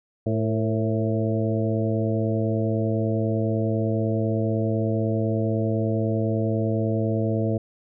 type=harmonic tone with a mistuned harmonic; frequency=110 Hz; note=A2; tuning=in tune; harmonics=1 / 2 / 3 / 4 / 5 / 6; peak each=-24 / -27 / -29 / -30 / -31 / -32 dBFS; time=0.26-7.58 s; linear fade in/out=5 ms; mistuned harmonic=4; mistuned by=+54 cents; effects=none